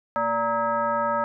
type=tone with frequency modulation; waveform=sine; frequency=932.3 Hz; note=A#5; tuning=in tune; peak=-21 dBFS; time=0.16-1.24 s; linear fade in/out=0 ms; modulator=351 Hz; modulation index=1.4; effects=none